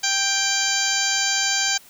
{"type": "harmonic tone", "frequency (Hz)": 787, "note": "G5", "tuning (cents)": 7, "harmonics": [1, 2, 3, 4, 5, 6, 7, 8, 9], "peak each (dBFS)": [-31, -26, -29, -28, -30, -26, -32, -26, -27], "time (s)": [0.03, 1.78], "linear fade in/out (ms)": 10, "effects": ["white hiss -49 dBFS RMS until 1.89 s"]}